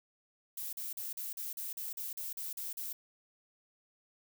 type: noise bursts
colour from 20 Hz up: violet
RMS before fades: -40 dBFS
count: 12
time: 0.57-2.93 s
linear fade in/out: 5 ms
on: 160 ms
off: 40 ms
effects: none